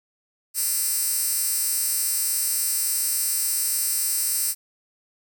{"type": "tone with high-pass filter", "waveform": "10% pulse", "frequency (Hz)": 343.4, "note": "F4", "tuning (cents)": -29, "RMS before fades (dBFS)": -24, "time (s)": [0.54, 4.55], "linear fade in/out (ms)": 50, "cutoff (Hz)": 9000, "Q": 1.5, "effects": []}